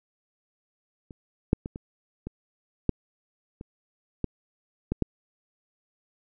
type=clicks; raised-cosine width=3 ms; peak=-30 / -6 / -20 / -23 / -21 / -8 / -26 / -13 / -13 / -10 dBFS; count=10; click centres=1.108 / 1.531 / 1.659 / 1.759 / 2.27 / 2.893 / 3.611 / 4.243 / 4.92 / 5.023 s; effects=none